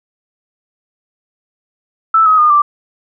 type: tone with pitch steps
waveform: sine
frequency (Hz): 1318.5 / 1268.4 / 1220.3 / 1174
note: E6 / D#6 / D#6 / D6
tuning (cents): 0 / +33 / -34 / -1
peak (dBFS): -6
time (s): 2.14-2.62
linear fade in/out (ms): 5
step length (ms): 120
effects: none